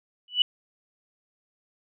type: tone with exponential growth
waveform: sine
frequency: 2960 Hz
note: F#7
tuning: in tune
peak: -13 dBFS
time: 0.28-0.42 s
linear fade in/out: 2 ms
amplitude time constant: 29 ms
effects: none